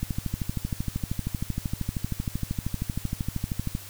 click train, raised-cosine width 5 ms, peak -15 dBFS, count 49, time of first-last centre 0.03-3.751 s, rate 12.9 Hz, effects added 98 Hz sine -46 dBFS peak until 3.89 s + white hiss -44 dBFS RMS until 3.89 s

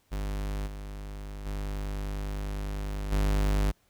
45% pulse tone with level steps, 50.1 Hz, G1, 38 cents sharp, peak -30 / -37 / -31 / -23 dBFS, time 0.11-3.72 s, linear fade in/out 20 ms, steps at 0.66 / 1.45 / 3.11 s, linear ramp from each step 20 ms, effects pink hiss -68 dBFS RMS until 3.89 s

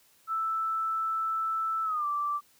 sine tone with pitch glide, 1320 to 1169.2 Hz, E6 to D6, +2 to -8 cents, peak -27 dBFS, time 0.27-2.41 s, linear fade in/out 50 ms, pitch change -210 cents, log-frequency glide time 1.84-2.06 s, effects white hiss -63 dBFS RMS until 2.59 s

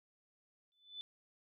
sine tone with exponential growth, 3502 Hz, A7, 9 cents flat, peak -40 dBFS, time 0.72-1.01 s, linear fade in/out 0 ms, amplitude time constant 61 ms, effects none

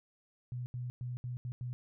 sine tone bursts at uneven times, 123.47 Hz, B2, in tune, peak -36 dBFS, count 6, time 0.52-0.66 / 0.74-0.9 / 1.01-1.17 / 1.24-1.37 / 1.45-1.52 / 1.61-1.73 s, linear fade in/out 0 ms, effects none

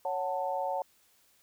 sine chord, F# minor, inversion second, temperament just, 555 / 740 / 888 Hz, C#5 / F#5 / A5, +2 / 0 / +16 cents, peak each -34 dBFS, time 0.05-0.82 s, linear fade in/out 2 ms, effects white hiss -66 dBFS RMS until 1.42 s

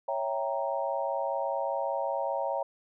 sine chord, C# diminished seventh, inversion none, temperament equal, 554.4 / 659.3 / 784 / 932.3 Hz, C#5 / E5 / G5 / Bb5, 0 / 0 / 0 / 0 cents, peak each -32 / -34 / -35 / -34 dBFS, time 0.08-2.63 s, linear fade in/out 5 ms, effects none

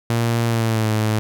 sawtooth tone with pitch glide, 116.54 to 108.74 Hz, A#2 to A2, 0 to -20 cents, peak -13 dBFS, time 0.1-1.19 s, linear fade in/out 0 ms, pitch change -120 cents, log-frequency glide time 0.47-0.91 s, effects none

